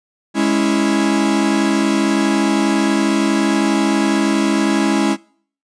45% pulse chord, C# minor, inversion second, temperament equal, 207.7 / 277.2 / 329.6 Hz, G#3 / C#4 / E4, 0 / 0 / 0 cents, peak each -18 dBFS, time 0.34-5.17 s, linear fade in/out 50 ms, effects noise-tail reverb RT60 0.5 s tail -23 dB re dry + resampled to 22050 Hz

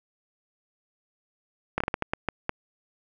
slowing click train, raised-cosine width 0.5 ms, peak -10 dBFS, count 9, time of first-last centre 1.78-2.494 s, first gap 24 ms, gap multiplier 1.36, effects none

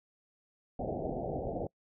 white low-pass noise, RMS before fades -36 dBFS, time 0.79-1.67 s, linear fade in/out 5 ms, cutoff 770 Hz, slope 96 dB/octave, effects noise-tail reverb RT60 0.1 s tail -25 dB re dry

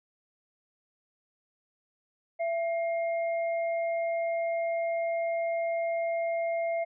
sine tone pair together, 670 / 2127 Hz, E5 / C7, +28 / +28 cents, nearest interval octave + minor sixth, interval 2000 cents, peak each -27 / -39 dBFS, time 2.39-6.85 s, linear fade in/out 20 ms, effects none

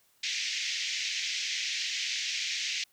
pink band-pass noise, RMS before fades -33 dBFS, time 0.23-2.84 s, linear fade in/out 5 ms, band 2000 to 6500 Hz, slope 48 dB/octave, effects white hiss -67 dBFS RMS until 2.92 s

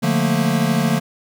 square chord, Bb major seventh, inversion first, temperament equal with one note detuned, 146.83 / 177.05 / 220 / 233.1 Hz, D3 / F3 / A3 / Bb3, 0 / +24 / 0 / 0 cents, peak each -22 dBFS, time 0.02-1 s, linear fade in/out 20 ms, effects none

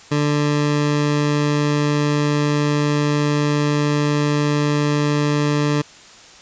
20% pulse tone, 147.2 Hz, D3, 4 cents sharp, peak -11 dBFS, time 0.11-5.82 s, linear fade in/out 10 ms, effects white hiss -43 dBFS RMS until 6.41 s + resampled to 16000 Hz

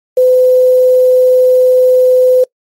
sine tone with quantisation, 507 Hz, B4, 45 cents sharp, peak -4 dBFS, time 0.17-2.44 s, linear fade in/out 5 ms, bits 5, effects noise-tail reverb RT60 0.1 s tail -24 dB re dry + MP3 64 kbps

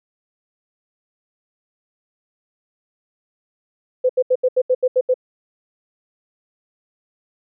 sine tone bursts, 508 Hz, B4, 49 cents sharp, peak -12 dBFS, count 9, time 4.04-5.142 s, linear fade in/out 10 ms, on 54 ms, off 77 ms, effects none

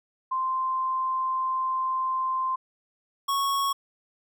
sine / square tone pair in turn, 1043 / 1105.1 Hz, C6 / C#6, -6 / -6 cents, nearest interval minor second, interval 100 cents, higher second, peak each -24 dBFS, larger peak neither, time 0.31-2.56 / 3.28-3.73 s, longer first, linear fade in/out 10 ms, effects none

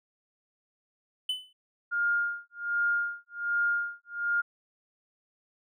triangle tone with exponential decay, 3015 Hz, F#7, 32 cents sharp, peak -23 dBFS, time 1.29-1.53 s, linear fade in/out 5 ms, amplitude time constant 51 ms
sine tone with tremolo, 1412 Hz, F6, 19 cents sharp, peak -23 dBFS, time 1.91-4.42 s, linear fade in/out 20 ms, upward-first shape sine, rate 1.3 Hz, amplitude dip 100%
effects none

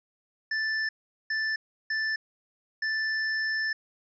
square tone bursts at uneven times, 1760 Hz, A6, in tune, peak -27 dBFS, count 4, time 0.51-0.89 / 1.3-1.56 / 1.9-2.16 / 2.82-3.73 s, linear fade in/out 5 ms, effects resampled to 16000 Hz

